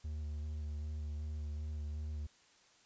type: tone with vibrato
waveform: triangle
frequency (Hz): 75.4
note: D2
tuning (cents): +46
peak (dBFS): -36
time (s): 0.04-2.27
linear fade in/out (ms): 10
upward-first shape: square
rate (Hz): 2.6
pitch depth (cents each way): 19
effects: white hiss -66 dBFS RMS until 2.85 s + resampled to 16000 Hz